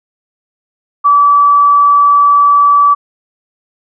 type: tone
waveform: sine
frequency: 1152 Hz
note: D6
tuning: 34 cents flat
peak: -4 dBFS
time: 1.04-2.95 s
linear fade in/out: 20 ms
effects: none